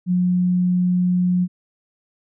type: tone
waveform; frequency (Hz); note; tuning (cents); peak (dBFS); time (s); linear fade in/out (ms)
sine; 179.9; F#3; -48; -15; 0.06-1.48; 50
effects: none